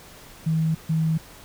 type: tone bursts at uneven times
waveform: sine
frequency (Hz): 160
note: D#3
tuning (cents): +49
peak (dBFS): -19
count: 2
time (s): 0.46-0.75 / 0.89-1.18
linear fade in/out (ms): 10
effects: pink hiss -46 dBFS RMS until 1.44 s